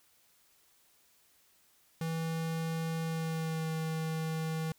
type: tone with pitch glide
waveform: square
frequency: 163 to 160.01 Hz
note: E3 to D#3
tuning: -19 to +49 cents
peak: -33 dBFS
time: 2.01-4.72 s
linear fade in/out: 2 ms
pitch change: -32 cents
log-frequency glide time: 3.03-3.7 s
effects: white hiss -67 dBFS RMS until 4.78 s